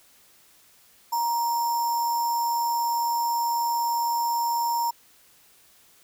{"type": "tone with sample-and-hold", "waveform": "sine", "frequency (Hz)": 939, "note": "A#5", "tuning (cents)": 12, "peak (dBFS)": -22, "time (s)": [1.12, 4.91], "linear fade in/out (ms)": 10, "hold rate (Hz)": 6300, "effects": ["white hiss -57 dBFS RMS until 6.03 s"]}